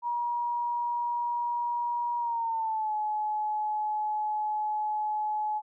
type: tone with pitch glide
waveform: sine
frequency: 955 to 850.8 Hz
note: A#5 to G#5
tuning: +42 to +42 cents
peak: -27 dBFS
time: 0.02-5.62 s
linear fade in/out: 50 ms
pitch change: -200 cents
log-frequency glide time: 2.18-2.94 s
effects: none